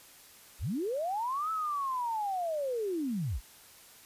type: linear two-way sweep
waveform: sine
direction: up then down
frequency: 32.45 to 1318.5 to 32.45 Hz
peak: -30 dBFS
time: 0.59-3.41 s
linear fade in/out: 50 ms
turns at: 1.51 s
effects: white hiss -55 dBFS RMS until 4.05 s + resampled to 32000 Hz